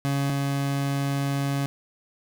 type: tone pair in turn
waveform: 30% pulse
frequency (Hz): 139.5 / 139.5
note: C#3 / C#3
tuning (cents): +11 / +11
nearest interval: unison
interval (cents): 0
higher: neither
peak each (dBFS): -20 / -21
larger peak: first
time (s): 0.05-0.3 / 0.3-1.66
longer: second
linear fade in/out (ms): 0
effects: none